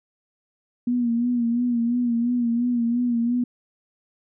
sine tone with vibrato, 238.9 Hz, A#3, 43 cents sharp, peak -19 dBFS, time 0.87-3.44 s, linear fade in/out 5 ms, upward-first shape sine, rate 2.9 Hz, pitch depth 53 cents each way, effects none

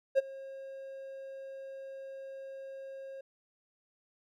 triangle tone with ADSR envelope, 539 Hz, C#5, 49 cents flat, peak -18 dBFS, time 0.15-3.21 s, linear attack 33 ms, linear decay 22 ms, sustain -22 dB, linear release 5 ms, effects none

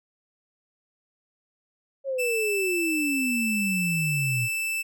sine exponential sweep, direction down, 554.4 to 116.54 Hz, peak -25 dBFS, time 2.04-4.49 s, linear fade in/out 50 ms
45% pulse tone, 2643 Hz, E7, 4 cents sharp, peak -26 dBFS, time 2.18-4.83 s, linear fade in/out 20 ms
effects none

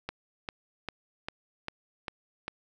click train, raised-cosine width 0.3 ms, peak -18 dBFS, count 7, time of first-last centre 0.09-2.48 s, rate 2.51 Hz, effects none

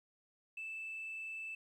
sine tone with frequency modulation, 2637 Hz, E7, in tune, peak -40 dBFS, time 0.57-1.55 s, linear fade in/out 5 ms, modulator 29.9 Hz, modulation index 0.35, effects tanh soft clip ceiling -38 dBFS + 12-bit

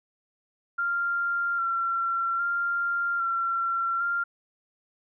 sine tone with vibrato, 1377 Hz, F6, 25 cents flat, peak -24 dBFS, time 0.78-4.24 s, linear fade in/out 10 ms, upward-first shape square, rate 0.62 Hz, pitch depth 19 cents each way, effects none

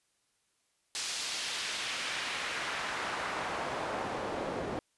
pink noise with band-pass filter sweep, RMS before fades -36 dBFS, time 0.95-4.79 s, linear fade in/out 0 ms, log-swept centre 5400 to 440 Hz, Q 0.94, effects white hiss -75 dBFS RMS until 4.97 s + resampled to 24000 Hz

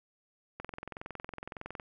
click train, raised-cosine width 0.5 ms, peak -25 dBFS, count 27, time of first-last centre 0.6-1.798 s, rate 21.7 Hz, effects none

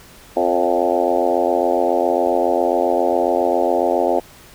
harmonic tone with a mistuned harmonic, 87.31 Hz, F2, in tune, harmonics 3 / 4 / 5 / 6 / 7 / 8 / 9 / 10, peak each -26 / -22 / -23 / -21 / -22 / -21 / -24 / -29 dBFS, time 0.36-4.2 s, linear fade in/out 10 ms, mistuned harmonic 6, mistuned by +36 cents, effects pink hiss -44 dBFS RMS until 4.54 s

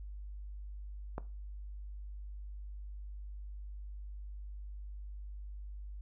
click, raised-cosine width 1 ms, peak -24 dBFS, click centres 1.181 s, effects noise-tail reverb RT60 0.3 s tail -17 dB re dry + added 50 Hz sine -42 dBFS peak until 6.01 s

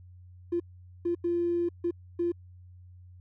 triangle tone bursts at uneven times, 345.2 Hz, F4, 20 cents flat, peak -21 dBFS, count 5, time 0.52-0.6 / 1.05-1.15 / 1.24-1.69 / 1.84-1.91 / 2.19-2.32 s, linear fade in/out 10 ms, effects tanh soft clip ceiling -23 dBFS + added 90 Hz sine -48 dBFS peak until 3.2 s

